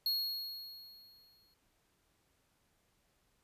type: tone with exponential decay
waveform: square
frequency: 4309 Hz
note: C#8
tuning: 50 cents flat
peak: -30 dBFS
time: 0.06-1.54 s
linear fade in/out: 2 ms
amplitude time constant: 320 ms
effects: pink hiss -75 dBFS RMS until 3.43 s + resampled to 32000 Hz